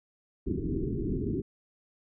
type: low-pass noise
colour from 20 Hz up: white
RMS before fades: -31 dBFS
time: 0.46-1.42 s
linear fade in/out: 10 ms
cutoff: 410 Hz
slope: 96 dB/octave
effects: none